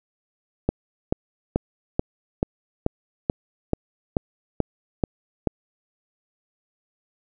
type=click train; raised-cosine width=2 ms; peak=-6 dBFS; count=12; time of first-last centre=0.69-5.473 s; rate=2.3 Hz; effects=none